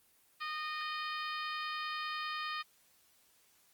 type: harmonic tone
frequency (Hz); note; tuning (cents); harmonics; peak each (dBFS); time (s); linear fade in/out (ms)
615; D#5; -20; 2 / 3 / 4 / 5 / 6 / 7 / 8; -39 / -43 / -45 / -47 / -49 / -50 / -51; 0.4-2.63; 20
effects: white hiss -68 dBFS RMS until 3.73 s + Opus 24 kbps